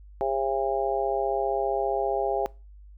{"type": "harmonic tone", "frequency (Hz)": 135.1, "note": "C#3", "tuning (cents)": -44, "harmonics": [3, 4, 5, 6], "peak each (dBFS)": [-29, -29, -29, -29], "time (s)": [0.21, 2.46], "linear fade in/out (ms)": 0, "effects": ["noise-tail reverb RT60 0.3 s tail -23 dB re dry", "added 50 Hz sine -45 dBFS peak until 2.97 s"]}